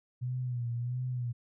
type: tone with vibrato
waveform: sine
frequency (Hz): 122.6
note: B2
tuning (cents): -12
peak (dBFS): -31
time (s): 0.21-1.33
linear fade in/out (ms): 20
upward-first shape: sine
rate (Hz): 1.5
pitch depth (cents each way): 63
effects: none